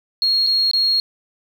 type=tone with dropouts; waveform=sine; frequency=4282 Hz; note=C8; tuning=39 cents sharp; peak=-14 dBFS; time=0.22-1 s; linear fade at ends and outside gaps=1 ms; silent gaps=0.466-0.47 / 0.713-0.734 s; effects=7-bit